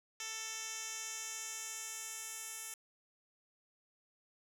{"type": "tone with band-pass filter sweep", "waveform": "10% pulse", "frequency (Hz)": 442.9, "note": "A4", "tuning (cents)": 11, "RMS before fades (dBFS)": -44, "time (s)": [0.2, 2.74], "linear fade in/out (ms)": 2, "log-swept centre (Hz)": [5400, 9400], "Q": 1.7, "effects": []}